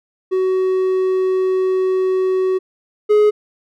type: tone pair in turn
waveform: triangle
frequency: 374.7 / 420.6 Hz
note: F#4 / G#4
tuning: +22 / +22 cents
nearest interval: major second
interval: 200 cents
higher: second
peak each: -12 / -7 dBFS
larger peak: second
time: 0.31-2.59 / 3.09-3.31 s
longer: first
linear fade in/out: 20 ms
effects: none